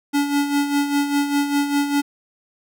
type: tone with tremolo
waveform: square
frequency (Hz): 285.7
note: D4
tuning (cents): -48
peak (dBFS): -16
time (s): 0.13-2.02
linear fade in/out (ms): 20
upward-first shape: sine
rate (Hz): 5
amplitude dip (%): 60
effects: none